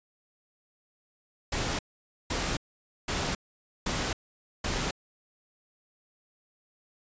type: noise bursts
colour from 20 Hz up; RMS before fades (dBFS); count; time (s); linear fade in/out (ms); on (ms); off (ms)
pink; -30; 5; 1.52-4.91; 5; 270; 510
effects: resampled to 16000 Hz